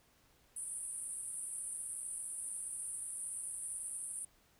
white band-pass noise, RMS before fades -43 dBFS, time 0.56-4.25 s, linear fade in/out 5 ms, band 9000 to 10000 Hz, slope 96 dB/octave, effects pink hiss -69 dBFS RMS until 4.59 s

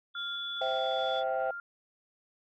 sine tone, 3440 Hz, A7, 40 cents flat, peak -35 dBFS, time 0.14-1.24 s, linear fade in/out 50 ms
sine tone with tremolo, 1396.9 Hz, F6, in tune, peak -37 dBFS, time 0.15-1.6 s, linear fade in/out 2 ms, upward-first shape square, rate 2.4 Hz, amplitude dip 25%
sine chord, C major, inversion none, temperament equal with one note detuned, 523.3 / 659.3 / 779 Hz, C5 / E5 / G5, 0 / 0 / -11 cents, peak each -32 dBFS, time 0.61-1.51 s, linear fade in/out 5 ms
effects tanh soft clip ceiling -21 dBFS

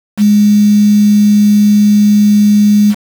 sine tone with quantisation, 207.7 Hz, G#3, in tune, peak -4 dBFS, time 0.17-2.95 s, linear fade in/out 50 ms, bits 4, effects none

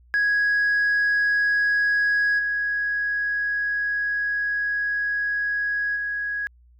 sine tone with level steps, 1661.2 Hz, G#6, in tune, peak -16 / -21 / -24 dBFS, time 0.14-6.47 s, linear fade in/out 0 ms, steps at 2.38 / 5.95 s, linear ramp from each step 20 ms, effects tanh soft clip ceiling -16 dBFS + added 60 Hz sine -51 dBFS peak until 6.79 s

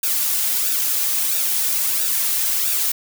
blue noise with flanger, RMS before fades -20 dBFS, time 0.03-2.92 s, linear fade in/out 5 ms, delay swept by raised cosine 0.94 to 3.14 ms, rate 1.5 Hz, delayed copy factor -0.65, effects none

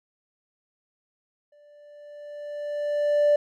triangle tone with exponential growth, 587.3 Hz, D5, in tune, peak -12 dBFS, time 1.52-3.36 s, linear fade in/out 5 ms, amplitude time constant 400 ms, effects tanh soft clip ceiling -12 dBFS

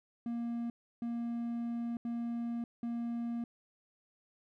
triangle tone bursts at uneven times, 235 Hz, A#3, 14 cents sharp, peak -32 dBFS, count 4, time 0.26-0.7 / 1.02-1.97 / 2.05-2.64 / 2.83-3.44 s, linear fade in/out 2 ms, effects none

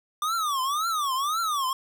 square tone with vibrato, 1186 Hz, D6, 17 cents sharp, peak -25 dBFS, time 0.22-1.73 s, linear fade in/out 2 ms, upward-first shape triangle, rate 1.9 Hz, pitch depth 270 cents each way, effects none

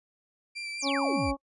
30% pulse tone with vibrato, 2349 Hz, D7, in tune, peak -32 dBFS, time 0.55-1.32 s, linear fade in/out 20 ms, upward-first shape sine, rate 4.9 Hz, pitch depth 19 cents each way
sine exponential sweep, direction down, 9970 to 38.89 Hz, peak -31 dBFS, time 0.78-1.35 s, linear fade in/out 50 ms
harmonic tone, 277.2 Hz, C#4, in tune, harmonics 1 / 2 / 3 / 4, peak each -29 / -32 / -34 / -35 dBFS, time 0.82-1.37 s, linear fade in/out 50 ms
effects noise-tail reverb RT60 0.1 s tail -26 dB re dry + resampled to 24000 Hz

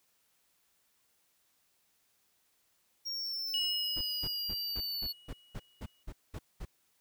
square exponential sweep, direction down, 5588 to 4410 Hz, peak -35 dBFS, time 3.05-5.13 s, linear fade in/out 20 ms
triangle tone with exponential decay, 2907 Hz, F#7, 31 cents flat, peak -28 dBFS, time 3.54-6.03 s, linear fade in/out 1 ms, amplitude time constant 540 ms
brown noise bursts, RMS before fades -40 dBFS, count 11, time 3.96-6.654 s, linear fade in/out 10 ms, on 54 ms, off 210 ms
effects white hiss -73 dBFS RMS until 7 s

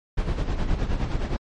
brown noise with tremolo, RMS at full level -22 dBFS, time 0.17-1.37 s, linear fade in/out 10 ms, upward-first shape sine, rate 9.6 Hz, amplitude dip 60%, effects low-pass 5000 Hz 12 dB/octave + MP3 48 kbps

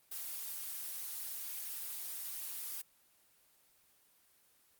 blue noise, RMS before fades -42 dBFS, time 0.11-2.82 s, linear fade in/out 10 ms, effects white hiss -69 dBFS RMS until 4.79 s + Opus 24 kbps

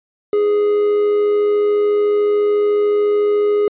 triangle tone with amplitude modulation, 415.3 Hz, G#4, in tune, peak -9 dBFS, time 0.33-3.68 s, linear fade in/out 2 ms, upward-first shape sine, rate 93.9 Hz, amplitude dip 30%, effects resampled to 8000 Hz

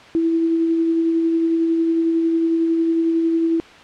sine tone with tremolo, 329.6 Hz, E4, in tune, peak -14 dBFS, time 0.15-3.6 s, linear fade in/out 0 ms, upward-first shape sine, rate 11 Hz, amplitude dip 25%, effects white hiss -42 dBFS RMS until 3.83 s + low-pass 3000 Hz 12 dB/octave

